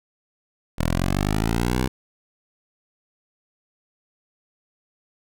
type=linear sweep; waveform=10% pulse; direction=up; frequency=39.42 to 65 Hz; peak=-12 dBFS; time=0.78-1.88 s; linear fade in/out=10 ms; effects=none